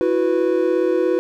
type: chord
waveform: triangle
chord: E suspended second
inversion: none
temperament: equal with one note detuned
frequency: 329.6 / 366.6 / 493.9 Hz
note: E4 / F#4 / B4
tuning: 0 / -16 / 0 cents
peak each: -19 / -17 / -18 dBFS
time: 0.01-1.19 s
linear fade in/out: 0 ms
effects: none